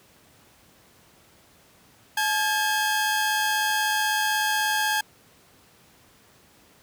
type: tone pair together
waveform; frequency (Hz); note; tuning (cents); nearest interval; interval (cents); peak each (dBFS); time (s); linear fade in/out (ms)
sawtooth; 857.1 / 1618; A5 / G#6; -46 / -46; major seventh; 1100; -21; 2.17-5.01; 5
effects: pink hiss -56 dBFS RMS until 6.82 s + high-pass 80 Hz 12 dB/octave